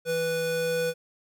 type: tone pair together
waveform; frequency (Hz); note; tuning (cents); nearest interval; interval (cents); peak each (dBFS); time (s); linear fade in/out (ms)
square; 164.81 / 493.1; E3 / B4; 0 / -3; octave + perfect fifth; 1897; -37 / -26; 0.05-0.94; 50
effects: none